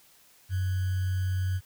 sine tone with sample-and-hold, 92.9 Hz, F#2, 7 cents sharp, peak -25 dBFS, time 0.49-1.61 s, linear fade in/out 50 ms, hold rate 1575 Hz, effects white hiss -59 dBFS RMS until 1.65 s

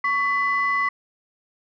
sine tone pair together, 1119.1 / 2001 Hz, C#6 / B6, +16 / +22 cents, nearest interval minor seventh, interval 1006 cents, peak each -21 dBFS, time 0.04-0.89 s, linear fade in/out 5 ms, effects tanh soft clip ceiling -13 dBFS

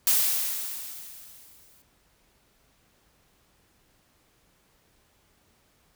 blue noise with exponential decay, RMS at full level -20 dBFS, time 0.07-1.82 s, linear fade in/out 1 ms, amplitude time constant 380 ms, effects pink hiss -65 dBFS RMS until 5.95 s

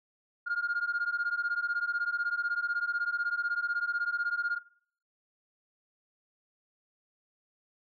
sine beating tone pair, 1409 / 1425 Hz, F6 / F6, +15 / +34 cents, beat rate 16 Hz, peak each -30 dBFS, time 0.46-4.59 s, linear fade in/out 20 ms, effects noise-tail reverb RT60 0.6 s tail -21 dB re dry + tanh soft clip ceiling -24 dBFS

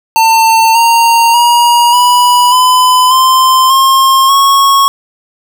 square tone with pitch steps, 899 / 925.3 / 952.5 / 980.4 / 1009.1 / 1038.7 / 1069.1 / 1100.4 Hz, A5 / A#5 / A#5 / B5 / B5 / C6 / C6 / C#6, +37 / -13 / +37 / -13 / +37 / -13 / +37 / -13 cents, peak -5 dBFS, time 0.16-4.88 s, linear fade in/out 0 ms, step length 590 ms, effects none

